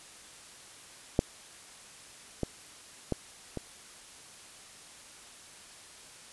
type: clicks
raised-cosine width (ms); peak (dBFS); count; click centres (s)
2; -9 / -16 / -15 / -21; 4; 1.191 / 2.433 / 3.123 / 3.573
effects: white hiss -51 dBFS RMS until 6.32 s + resampled to 24000 Hz